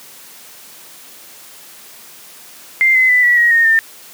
sine tone with pitch steps, 2093 / 2042 / 1991.6 / 1942.7 / 1895.1 / 1848.6 / 1803.2 Hz, C7 / C7 / B6 / B6 / A#6 / A#6 / A6, 0 / -43 / +14 / -29 / +28 / -15 / +42 cents, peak -8 dBFS, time 2.81-3.79 s, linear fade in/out 0 ms, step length 140 ms, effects white hiss -39 dBFS RMS until 4.13 s + high-pass 150 Hz 12 dB/octave

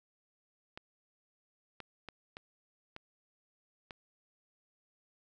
clicks, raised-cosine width 0.3 ms, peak -28 dBFS, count 6, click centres 0.775 / 1.803 / 2.087 / 2.369 / 2.964 / 3.908 s, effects none

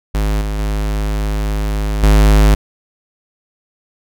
square tone with level steps, 51.91 Hz, G#1, in tune, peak -14 / -18 / -16 / -7 dBFS, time 0.14-2.55 s, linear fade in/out 10 ms, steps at 0.41 / 0.59 / 2.03 s, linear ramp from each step 2 ms, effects none

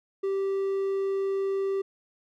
triangle tone, 390.2 Hz, G4, 8 cents flat, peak -23 dBFS, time 0.23-1.82 s, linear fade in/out 10 ms, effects none

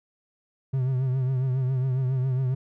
triangle tone with vibrato, 130 Hz, C3, 11 cents flat, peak -20 dBFS, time 0.73-2.55 s, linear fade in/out 10 ms, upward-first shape triangle, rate 7.3 Hz, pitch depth 72 cents each way, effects none

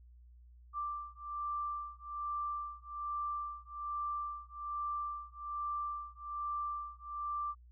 sine beating tone pair, 1177 / 1178.2 Hz, D6 / D6, +3 / +5 cents, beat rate 1.2 Hz, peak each -40 / -40 dBFS, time 0.73-7.55 s, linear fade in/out 50 ms, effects added 60 Hz sine -55 dBFS peak until 7.71 s

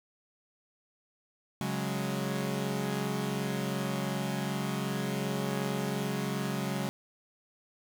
sawtooth chord, C# suspended fourth, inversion none, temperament equal, 138.59 / 185 / 207.7 Hz, C#3 / F#3 / G#3, 0 / 0 / 0 cents, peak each -31 dBFS, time 1.61-6.89 s, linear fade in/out 0 ms, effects 8-bit

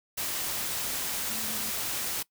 sine tone in noise, 220 Hz, A3, in tune, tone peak -43 dBFS, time 1.29-1.71 s, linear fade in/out 10 ms, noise white, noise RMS -32 dBFS, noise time 0.17-2.23 s, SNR -14 dB, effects noise-tail reverb RT60 0.1 s tail -21 dB re dry

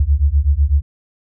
sine beating tone pair, 67.7 / 75.7 Hz, C#2 / D#2, -40 / -47 cents, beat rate 8 Hz, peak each -14 dBFS, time 0-0.82 s, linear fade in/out 5 ms, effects none

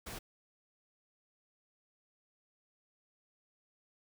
pink noise, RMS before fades -44 dBFS, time 0.06-0.19 s, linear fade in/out 10 ms, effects none

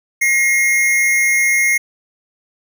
square tone pair together, 1907 / 2142 Hz, A#6 / C7, +39 / +40 cents, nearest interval major second, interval 201 cents, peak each -22 / -13 dBFS, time 0.21-1.78 s, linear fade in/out 10 ms, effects none

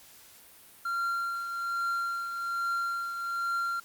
triangle tone with tremolo, 1380 Hz, F6, 21 cents flat, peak -25 dBFS, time 0.85-3.8 s, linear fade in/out 5 ms, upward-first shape triangle, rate 1.2 Hz, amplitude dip 55%, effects white hiss -54 dBFS RMS until 3.84 s + Opus 48 kbps

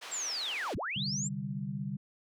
white band-pass noise, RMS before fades -45 dBFS, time 0.01-0.75 s, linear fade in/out 20 ms, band 470 to 3800 Hz, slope 12 dB/octave
sine linear two-way sweep, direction down then up, 7690 to 46.55 to 7690 Hz, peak -33 dBFS, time 0.11-1.29 s, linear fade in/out 20 ms, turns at 0.76 s
sine chord, C suspended second, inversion none, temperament just, 130.81 / 147.16 / 196.22 Hz, C3 / D3 / G3, 0 / +4 / +2 cents, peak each -40 / -38 / -37 dBFS, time 0.96-1.97 s, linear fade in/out 5 ms
effects none

